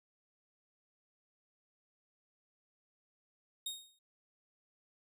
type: tone with exponential decay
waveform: sawtooth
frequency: 3725 Hz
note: A#7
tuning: 2 cents flat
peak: -32 dBFS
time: 3.66-3.99 s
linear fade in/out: 5 ms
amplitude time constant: 71 ms
effects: none